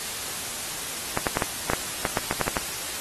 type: clicks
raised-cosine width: 0.5 ms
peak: -7 dBFS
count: 12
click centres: 1.174 / 1.268 / 1.371 / 1.422 / 1.7 / 1.734 / 2.052 / 2.172 / 2.311 / 2.413 / 2.48 / 2.568 s
effects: white hiss -32 dBFS RMS until 3 s + AAC 32 kbps

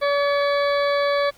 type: harmonic tone with a mistuned harmonic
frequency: 570 Hz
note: C#5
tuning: 48 cents sharp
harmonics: 1 / 2 / 3 / 4 / 6 / 7 / 8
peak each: -19 / -25 / -29 / -31 / -35 / -36 / -37 dBFS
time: 0.01-1.31 s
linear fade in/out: 20 ms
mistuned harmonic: 4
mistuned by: -17 cents
effects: pink hiss -52 dBFS RMS until 1.37 s + Opus 32 kbps

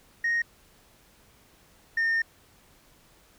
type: tone pair in turn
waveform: sine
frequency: 1864.7 / 1822.1 Hz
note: A#6 / A#6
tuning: 0 / -40 cents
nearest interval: unison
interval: 40 cents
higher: first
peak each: -21 / -20 dBFS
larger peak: second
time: 0.24-0.42 / 1.97-2.22 s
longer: second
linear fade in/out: 5 ms
effects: tanh soft clip ceiling -21 dBFS + pink hiss -59 dBFS RMS until 3.38 s

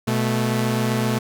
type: tone pair together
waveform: sawtooth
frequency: 123.2 / 218.7 Hz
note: B2 / A3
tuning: -4 / -10 cents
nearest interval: minor seventh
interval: 994 cents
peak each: -18 dBFS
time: 0.07-1.19 s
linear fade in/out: 10 ms
effects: none

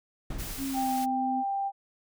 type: noise with exponential decay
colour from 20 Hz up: brown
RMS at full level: -32 dBFS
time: 0.3-1.32 s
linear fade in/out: 5 ms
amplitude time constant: 220 ms
type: band-stop noise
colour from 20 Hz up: white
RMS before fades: -40 dBFS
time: 0.38-1.06 s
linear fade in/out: 20 ms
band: 180 to 550 Hz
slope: 48 dB/octave
type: tone with pitch glide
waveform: sine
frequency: 271.3 to 256.7 Hz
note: C#4 to C4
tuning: -37 to -33 cents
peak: -30 dBFS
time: 0.57-1.44 s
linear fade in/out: 50 ms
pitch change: -96 cents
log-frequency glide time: 0.68-0.93 s
type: tone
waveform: sine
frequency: 790 Hz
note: G5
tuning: 13 cents sharp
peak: -27 dBFS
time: 0.73-1.72 s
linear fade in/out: 50 ms
effects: none

